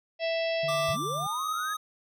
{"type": "harmonic tone", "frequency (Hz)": 660, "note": "E5", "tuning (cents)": 2, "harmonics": [1, 3, 4, 5, 6, 7, 8], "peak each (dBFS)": [-27, -38, -36, -40, -45, -45, -42], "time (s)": [0.19, 0.97], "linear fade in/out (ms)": 50}
{"type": "tone with tremolo", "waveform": "triangle", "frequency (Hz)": 149, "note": "D3", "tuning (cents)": 25, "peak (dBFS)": -34, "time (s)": [0.63, 1.27], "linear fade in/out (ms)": 5, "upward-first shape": "sine", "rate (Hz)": 19, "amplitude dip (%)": 30}
{"type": "tone with pitch glide", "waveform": "square", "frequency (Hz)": [1177, 1254.2], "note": ["D6", "D#6"], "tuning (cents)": [3, 13], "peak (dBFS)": -31, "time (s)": [0.68, 1.77], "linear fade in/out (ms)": 10, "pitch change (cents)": 110, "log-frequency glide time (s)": [1.13, 1.42]}
{"type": "linear sweep", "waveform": "sine", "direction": "up", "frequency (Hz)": [60.7, 1701], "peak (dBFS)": -34, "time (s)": [0.88, 1.74], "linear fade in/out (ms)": 10}
{"effects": []}